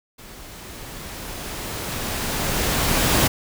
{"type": "noise with level ramp", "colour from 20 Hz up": "pink", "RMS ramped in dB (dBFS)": [-42, -17], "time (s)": [0.18, 3.28], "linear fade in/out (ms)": 10, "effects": []}